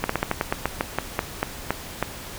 slowing click train, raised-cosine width 0.5 ms, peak -6 dBFS, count 14, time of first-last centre 0.04-2.026 s, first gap 54 ms, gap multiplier 1.16, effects pink hiss -37 dBFS RMS until 2.38 s

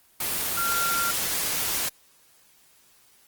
sine tone in noise, 1380 Hz, F6, 21 cents flat, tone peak -25 dBFS, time 0.57-1.11 s, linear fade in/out 5 ms, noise white, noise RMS -27 dBFS, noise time 0.2-1.89 s, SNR -1 dB, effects white hiss -59 dBFS RMS until 3.27 s + Opus 24 kbps

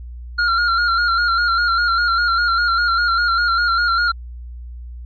square tone with vibrato, 1396.9 Hz, F6, in tune, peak -15 dBFS, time 0.38-4.12 s, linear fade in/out 10 ms, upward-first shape square, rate 5 Hz, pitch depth 39 cents each way, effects added 60 Hz sine -30 dBFS peak until 5.05 s + resampled to 11025 Hz

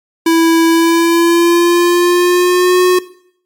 square tone with pitch glide, 329.6 to 363.6 Hz, E4 to F#4, 0 to -30 cents, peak -8 dBFS, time 0.26-2.99 s, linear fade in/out 5 ms, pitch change +170 cents, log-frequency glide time 0.67-2.79 s, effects noise-tail reverb RT60 0.6 s tail -17 dB re dry + MP3 96 kbps

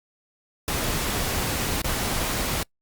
pink noise with dropouts, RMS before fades -26 dBFS, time 0.68-2.63 s, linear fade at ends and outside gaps 1 ms, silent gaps 1.818-1.844 s, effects noise-tail reverb RT60 0.1 s tail -26 dB re dry + Opus 48 kbps

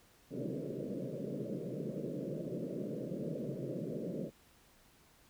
pink band-pass noise, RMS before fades -40 dBFS, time 0.3-4.31 s, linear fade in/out 50 ms, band 130 to 600 Hz, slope 96 dB/octave, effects pink hiss -65 dBFS RMS until 5.29 s

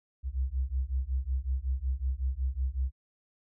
sine beating tone pair, 62.7 / 68.1 Hz, B1 / C#2, +27 / -30 cents, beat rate 5.4 Hz, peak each -31 dBFS, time 0.23-2.92 s, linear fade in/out 50 ms, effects none

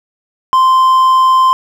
triangle tone, 1041 Hz, C6, 9 cents flat, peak -4 dBFS, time 0.53-1.53 s, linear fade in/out 0 ms, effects none

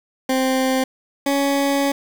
20% pulse tone pair in turn, 261.6 / 279.2 Hz, C4 / C#4, 0 / +13 cents, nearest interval minor second, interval 113 cents, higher second, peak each -12 / -12 dBFS, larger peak neither, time 0.29-0.84 / 1.26-1.92 s, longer second, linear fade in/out 5 ms, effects 7-bit

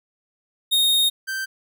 45% pulse tone pair in turn, 3710 / 1559.9 Hz, A#7 / G6, -9 / -9 cents, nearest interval octave + minor third, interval 1500 cents, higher first, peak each -16 / -25 dBFS, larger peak first, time 0.71-1.1 / 1.27-1.46 s, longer first, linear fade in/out 20 ms, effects none

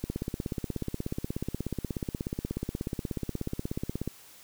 click train, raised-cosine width 3 ms, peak -18 dBFS, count 68, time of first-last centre 0.04-4.076 s, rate 16.6 Hz, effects white hiss -53 dBFS RMS until 4.43 s

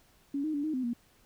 sine tone with pitch steps, 280.8 / 310.5 / 287.5 / 311.1 / 256.6 / 237.9 Hz, C#4 / D#4 / D4 / D#4 / C4 / A#3, +22 / -3 / -37 / 0 / -34 / +35 cents, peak -29 dBFS, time 0.34-0.934 s, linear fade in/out 5 ms, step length 99 ms, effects pink hiss -64 dBFS RMS until 1.25 s

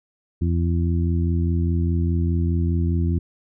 harmonic tone, 84.9 Hz, F2, 48 cents flat, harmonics 1 / 2 / 3 / 4, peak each -19 / -25 / -29 / -31 dBFS, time 0.41-3.19 s, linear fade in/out 10 ms, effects none

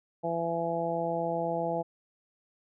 harmonic tone, 167.8 Hz, E3, 31 cents sharp, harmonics 1 / 2 / 3 / 4 / 5, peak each -37 / -37 / -33 / -32 / -35 dBFS, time 0.23-1.83 s, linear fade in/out 20 ms, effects none

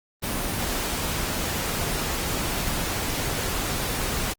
pink noise, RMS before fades -27 dBFS, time 0.22-4.34 s, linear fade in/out 20 ms, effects Opus 24 kbps

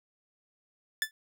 sawtooth tone with exponential decay, 1749 Hz, A6, 11 cents flat, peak -19 dBFS, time 1.02-1.11 s, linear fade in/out 1 ms, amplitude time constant 18 ms, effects none

